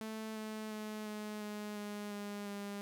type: tone with pitch steps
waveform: sawtooth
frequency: 219.2 / 216.7 / 214.2 / 211.7 / 209.3 / 206.9 / 204.5 / 202.2 Hz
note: A3 / A3 / A3 / G#3 / G#3 / G#3 / G#3 / G#3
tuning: -6 / -26 / -46 / +33 / +14 / -6 / -26 / -46 cents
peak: -37 dBFS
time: 0.01-2.81 s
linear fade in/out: 0 ms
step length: 350 ms
effects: none